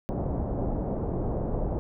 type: low-pass noise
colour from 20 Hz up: pink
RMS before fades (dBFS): -29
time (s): 0.09-1.79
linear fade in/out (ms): 0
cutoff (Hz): 730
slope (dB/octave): 24
effects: none